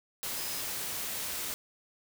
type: tone in noise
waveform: sine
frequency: 5080 Hz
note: D#8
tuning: 35 cents sharp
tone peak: -43 dBFS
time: 0.37-0.61 s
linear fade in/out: 0 ms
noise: white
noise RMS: -36 dBFS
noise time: 0.23-1.54 s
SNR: -10 dB
effects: none